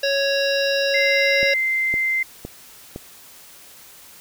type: harmonic tone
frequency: 554 Hz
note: C#5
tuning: 1 cent flat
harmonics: 1 / 3 / 5 / 7 / 9 / 10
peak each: -20 / -25 / -27 / -28 / -30 / -30 dBFS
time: 0.03-1.54 s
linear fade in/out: 5 ms
type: tone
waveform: sine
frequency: 2081 Hz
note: C7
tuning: 10 cents flat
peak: -18 dBFS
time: 0.94-2.23 s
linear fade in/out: 5 ms
type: click train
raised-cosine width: 2 ms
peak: -17 dBFS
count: 4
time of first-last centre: 1.43-2.961 s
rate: 1.96 Hz
effects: white hiss -45 dBFS RMS until 4.2 s